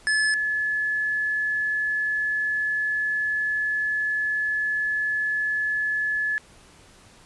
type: tone pair in turn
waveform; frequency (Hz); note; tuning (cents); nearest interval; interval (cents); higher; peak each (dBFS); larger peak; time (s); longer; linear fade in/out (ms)
square / sine; 1722 / 1715.7; A6 / A6; -38 / -44; unison; 6; first; -20 / -22; first; 0.07-0.34 / 0.34-6.38; second; 0
effects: pink hiss -52 dBFS RMS until 7.25 s + resampled to 24000 Hz